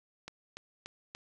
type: click train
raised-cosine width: 0.2 ms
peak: -25 dBFS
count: 4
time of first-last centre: 0.28-1.15 s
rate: 3.45 Hz
effects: none